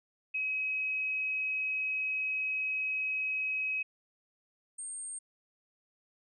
sine tone pair in turn, 2545 / 8593 Hz, D#7 / C9, +39 / +45 cents, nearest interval octave + major sixth, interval 2106 cents, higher second, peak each -30 / -38 dBFS, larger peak first, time 0.34-3.83 / 4.78-5.19 s, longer first, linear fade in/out 10 ms, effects none

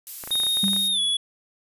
violet noise, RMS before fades -33 dBFS, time 0.07-0.88 s, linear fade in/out 0 ms
clicks, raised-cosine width 0.5 ms, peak -22 dBFS, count 12, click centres 0.238 / 0.275 / 0.307 / 0.355 / 0.401 / 0.435 / 0.467 / 0.571 / 0.641 / 0.682 / 0.733 / 0.764 s
square tone with pitch glide, 3717 to 3389 Hz, A#7 to G#7, -6 to +34 cents, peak -21 dBFS, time 0.31-1.17 s, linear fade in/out 5 ms, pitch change -160 cents, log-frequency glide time 0.91-1 s
sine tone with exponential decay, 196 Hz, G3, in tune, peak -20 dBFS, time 0.63-1.14 s, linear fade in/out 5 ms, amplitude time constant 110 ms
effects resampled to 32000 Hz

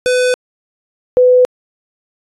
square / sine tone pair in turn, 501 / 501 Hz, B4 / B4, +25 / +25 cents, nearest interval unison, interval 0 cents, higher neither, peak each -11 / -5 dBFS, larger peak second, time 0.06-0.34 / 1.17-1.45 s, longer neither, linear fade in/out 0 ms, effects resampled to 24000 Hz

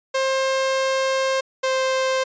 sawtooth tone pair in turn, 531 / 524.3 Hz, C5 / C5, +25 / +3 cents, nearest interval unison, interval 22 cents, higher first, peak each -15 dBFS, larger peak neither, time 0.14-1.41 / 1.63-2.24 s, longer first, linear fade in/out 10 ms, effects resampled to 16000 Hz

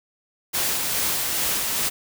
white noise with tremolo, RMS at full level -23 dBFS, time 0.53-1.9 s, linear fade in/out 20 ms, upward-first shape sine, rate 2.4 Hz, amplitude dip 25%, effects none

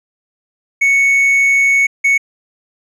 triangle tone bursts at uneven times, 2217 Hz, C#7, in tune, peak -7 dBFS, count 2, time 0.81-1.87 / 2.04-2.18 s, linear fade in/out 10 ms, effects resampled to 24000 Hz

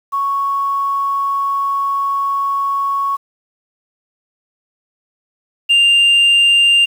sine tone pair in turn, 1108.7 / 2794 Hz, C#6 / F7, 0 / 0 cents, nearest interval octave + major third, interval 1600 cents, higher second, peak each -14 / -5 dBFS, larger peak second, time 0.12-3.17 / 5.69-6.86 s, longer first, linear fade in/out 20 ms, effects tanh soft clip ceiling -7 dBFS + 7-bit

